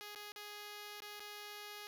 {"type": "tone with dropouts", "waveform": "5% pulse", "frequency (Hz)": 415.3, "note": "G#4", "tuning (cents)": 0, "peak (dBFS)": -36, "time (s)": [0.01, 1.87], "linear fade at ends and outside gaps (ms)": 0, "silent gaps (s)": [[0.149, 0.159], [0.32, 0.361], [1.004, 1.021], [1.197, 1.204]], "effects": []}